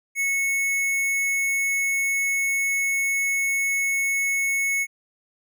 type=tone with hard clipping; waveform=sine; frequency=2201 Hz; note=C#7; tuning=13 cents flat; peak=-22 dBFS; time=0.15-4.87 s; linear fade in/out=50 ms; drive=17 dB; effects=none